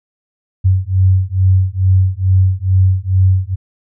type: beating tone pair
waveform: sine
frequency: 92.9 / 95.2 Hz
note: F#2 / F#2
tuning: +7 / +50 cents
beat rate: 2.3 Hz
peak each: -12 dBFS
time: 0.64-3.56 s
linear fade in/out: 20 ms
effects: none